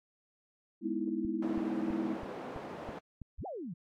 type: chord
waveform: sine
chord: E major seventh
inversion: first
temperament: equal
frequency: 207.7 / 246.9 / 311.1 / 329.6 Hz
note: G#3 / B3 / D#4 / E4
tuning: 0 / 0 / 0 / 0 cents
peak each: -38 / -38 / -38 / -35 dBFS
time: 0.81-2.18 s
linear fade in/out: 50 ms
type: click train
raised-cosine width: 5 ms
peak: -32 dBFS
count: 7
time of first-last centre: 1.25-3.217 s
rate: 3.05 Hz
type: band-pass noise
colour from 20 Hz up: white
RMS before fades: -43 dBFS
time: 1.42-2.99 s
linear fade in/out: 5 ms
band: 190 to 660 Hz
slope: 12 dB/octave
type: exponential two-way sweep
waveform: sine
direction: up then down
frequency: 35 to 830.6 to 151.7 Hz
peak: -38 dBFS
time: 3.38-3.74 s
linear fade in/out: 10 ms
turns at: 3.46 s
effects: AAC 64 kbps